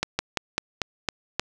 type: slowing click train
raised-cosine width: 0.2 ms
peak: -6 dBFS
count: 7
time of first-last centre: 0.03-1.396 s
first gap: 160 ms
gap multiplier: 1.14
effects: none